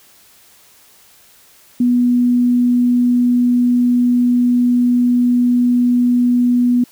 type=tone; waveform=sine; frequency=244.6 Hz; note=B3; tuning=16 cents flat; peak=-10 dBFS; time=1.8-6.84 s; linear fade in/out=5 ms; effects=white hiss -48 dBFS RMS until 6.91 s